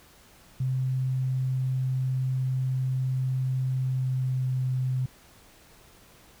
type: tone with pitch glide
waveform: sine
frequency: 130 to 128.8 Hz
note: C3 to C3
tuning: -11 to -27 cents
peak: -24 dBFS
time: 0.6-5.06 s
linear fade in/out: 5 ms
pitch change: -16 cents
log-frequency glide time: 3.8-4.62 s
effects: pink hiss -55 dBFS RMS until 6.4 s